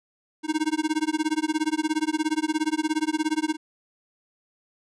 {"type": "tone with tremolo", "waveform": "square", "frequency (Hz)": 311.1, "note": "D#4", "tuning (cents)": 0, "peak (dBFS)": -20, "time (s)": [0.43, 3.57], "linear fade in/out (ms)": 50, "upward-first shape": "sine", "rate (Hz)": 17, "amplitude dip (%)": 100, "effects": ["resampled to 22050 Hz"]}